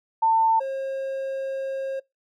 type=tone pair in turn; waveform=sine / triangle; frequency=897 / 537.5 Hz; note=A5 / C5; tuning=+33 / +47 cents; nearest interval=major sixth; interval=886 cents; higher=first; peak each=-16 / -24 dBFS; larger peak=first; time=0.22-0.6 / 0.6-2 s; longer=second; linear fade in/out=10 ms; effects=noise-tail reverb RT60 0.2 s tail -25 dB re dry